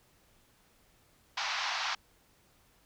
pink band-pass noise, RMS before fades -34 dBFS, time 1.37-1.95 s, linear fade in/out 5 ms, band 760 to 5700 Hz, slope 48 dB/octave, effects pink hiss -66 dBFS RMS until 2.85 s

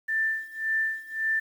sine tone with tremolo, 1776 Hz, A6, 16 cents sharp, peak -22 dBFS, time 0.08-1.4 s, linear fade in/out 10 ms, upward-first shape sine, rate 1.8 Hz, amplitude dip 90%, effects 9-bit

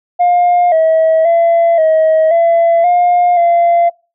sine tone with pitch steps, 708 / 643 / 675 / 635 / 674 / 709 / 687 Hz, F5 / E5 / E5 / D#5 / E5 / F5 / F5, +23 / -43 / +41 / +35 / +38 / +26 / -29 cents, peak -5 dBFS, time 0.19-3.9 s, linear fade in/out 20 ms, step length 530 ms, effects noise-tail reverb RT60 0.3 s tail -23 dB re dry + tanh soft clip ceiling -5 dBFS

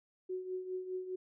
sine tone with tremolo, 370 Hz, F#4, in tune, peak -34 dBFS, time 0.29-1.16 s, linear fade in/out 10 ms, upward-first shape triangle, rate 4.9 Hz, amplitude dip 70%, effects none

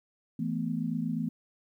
sine chord, E suspended fourth, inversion none, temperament equal with one note detuned, 164.81 / 220 / 248.1 Hz, E3 / A3 / B3, 0 / 0 / +8 cents, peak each -33 dBFS, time 0.39-1.29 s, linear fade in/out 5 ms, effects 11-bit

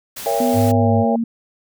white noise, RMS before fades -31 dBFS, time 0.16-0.72 s, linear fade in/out 10 ms
sine chord, A# diminished seventh, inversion none, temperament just, 466.2 / 559.4 / 671.3 / 805.5 Hz, A#4 / C#5 / E5 / G5, 0 / +16 / +31 / +47 cents, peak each -22 dBFS, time 0.26-1.16 s, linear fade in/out 2 ms
sine tone with pitch glide, 246.9 to 230.4 Hz, B3 to A#3, 0 to -20 cents, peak -17 dBFS, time 0.4-1.24 s, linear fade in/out 5 ms, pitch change -120 cents, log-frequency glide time 0.75-0.93 s
sine tone, 103.3 Hz, G#2, 9 cents flat, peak -16 dBFS, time 0.53-1.05 s, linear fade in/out 50 ms
effects none

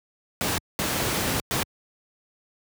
pink noise bursts at uneven times, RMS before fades -25 dBFS, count 3, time 0.41-0.58 / 0.79-1.4 / 1.51-1.63 s, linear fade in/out 0 ms, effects high-pass 80 Hz 12 dB/octave

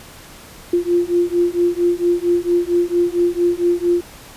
sine beating tone pair, 346.7 / 351.1 Hz, F4 / F4, -13 / +9 cents, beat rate 4.4 Hz, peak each -17 dBFS, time 0.73-4.01 s, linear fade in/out 5 ms, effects pink hiss -40 dBFS RMS until 4.36 s + resampled to 32000 Hz

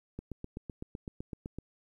click train, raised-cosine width 3 ms, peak -26 dBFS, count 12, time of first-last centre 0.19-1.586 s, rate 7.88 Hz, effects 11-bit

